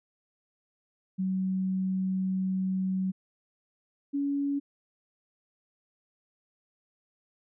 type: tone pair in turn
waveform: sine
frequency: 188.3 / 282.1 Hz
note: F#3 / C#4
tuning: +31 / +30 cents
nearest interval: perfect fifth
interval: 699 cents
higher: second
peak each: -26 dBFS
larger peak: neither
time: 1.18-3.12 / 4.13-4.6 s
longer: first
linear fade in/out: 20 ms
effects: none